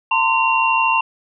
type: tone cluster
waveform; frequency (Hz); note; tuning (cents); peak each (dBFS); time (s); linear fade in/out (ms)
sine; 903 / 1036 / 2753; A5 / C6 / F7; +45 / -17 / -25; -18; 0.11-1.01; 5
effects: none